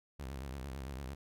sawtooth tone with vibrato, 67.1 Hz, C2, 44 cents sharp, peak -37 dBFS, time 0.19-1.15 s, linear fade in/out 10 ms, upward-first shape sine, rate 8.9 Hz, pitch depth 130 cents each way, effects none

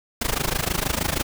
pink noise with amplitude modulation, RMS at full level -21 dBFS, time 0.21-1.23 s, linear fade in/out 5 ms, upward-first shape sine, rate 26.3 Hz, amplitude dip 90%, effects none

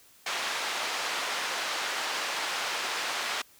pink band-pass noise, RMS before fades -32 dBFS, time 0.26-3.42 s, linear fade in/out 5 ms, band 830 to 5400 Hz, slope 12 dB/octave, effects white hiss -58 dBFS RMS until 3.59 s

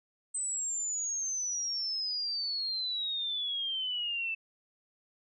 sine exponential sweep, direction down, 8180 to 2637 Hz, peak -31 dBFS, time 0.34-4.35 s, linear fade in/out 10 ms, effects none

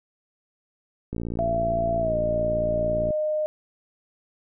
click train, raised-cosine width 3 ms, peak -18 dBFS, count 115, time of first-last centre 1.13-3.106 s, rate 57.7 Hz
sine tone with pitch glide, 672 to 612.7 Hz, E5 to D#5, +33 to -27 cents, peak -22 dBFS, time 1.39-3.46 s, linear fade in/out 0 ms, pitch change -160 cents, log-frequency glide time 1.99-2.16 s
effects none

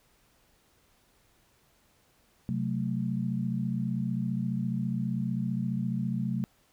sine chord, F# diminished, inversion second, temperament equal, 130.81 / 185 / 220 Hz, C3 / F#3 / A3, 0 / 0 / 0 cents, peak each -32 dBFS, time 2.49-6.44 s, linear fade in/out 0 ms, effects pink hiss -66 dBFS RMS until 6.72 s

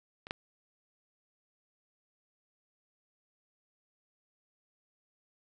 clicks, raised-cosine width 0.3 ms, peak -28 / -17 dBFS, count 2, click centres 0.269 / 0.309 s, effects none

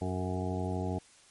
harmonic tone with a mistuned harmonic, 92.5 Hz, F#2, in tune, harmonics 1 / 2 / 3 / 4 / 5 / 7 / 8 / 9, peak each -34 / -37 / -39 / -40 / -41 / -42 / -43 / -44 dBFS, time 0.01-0.99 s, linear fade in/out 10 ms, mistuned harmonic 5, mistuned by -25 cents, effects white hiss -59 dBFS RMS until 1.3 s + MP3 48 kbps

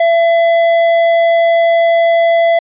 sine tone with tanh clipping, 672 Hz, E5, 33 cents sharp, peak -9 dBFS, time 0-2.59 s, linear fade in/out 5 ms, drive 10 dB, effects resampled to 8000 Hz

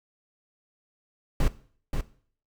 brown noise with echo, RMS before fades -21 dBFS, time 1.4-1.48 s, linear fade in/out 2 ms, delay 530 ms, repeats 1, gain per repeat -6 dB, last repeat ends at 2.01 s, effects noise-tail reverb RT60 0.5 s tail -17 dB re dry

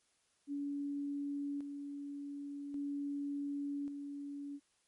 sine tone with tremolo, 284.5 Hz, C#4, 45 cents sharp, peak -36 dBFS, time 0.47-4.6 s, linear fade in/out 50 ms, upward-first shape square, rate 0.44 Hz, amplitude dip 45%, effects white hiss -75 dBFS RMS until 4.87 s + MP3 48 kbps

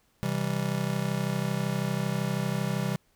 square chord, C major, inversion none, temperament just, 130.81 / 163.52 / 196.22 Hz, C3 / E3 / G3, 0 / -14 / +2 cents, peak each -32 dBFS, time 0.23-2.96 s, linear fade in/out 0 ms, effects pink hiss -68 dBFS RMS until 3.15 s

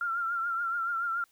sine tone with vibrato, 1376 Hz, F6, 26 cents flat, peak -28 dBFS, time 0.01-1.24 s, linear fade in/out 2 ms, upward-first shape triangle, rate 7 Hz, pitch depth 66 cents each way, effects white hiss -67 dBFS RMS until 1.31 s

